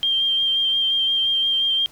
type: tone with vibrato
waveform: sine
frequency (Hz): 3176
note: G7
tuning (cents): +22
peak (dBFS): -17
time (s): 0.03-1.86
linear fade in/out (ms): 0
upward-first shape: sine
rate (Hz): 5.7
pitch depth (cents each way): 18
effects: pink hiss -50 dBFS RMS until 1.91 s